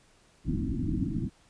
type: low-pass noise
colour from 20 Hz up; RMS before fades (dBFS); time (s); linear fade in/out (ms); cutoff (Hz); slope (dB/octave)
white; -30; 0.44-1.3; 50; 320; 96
effects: pink hiss -62 dBFS RMS until 1.49 s + resampled to 22050 Hz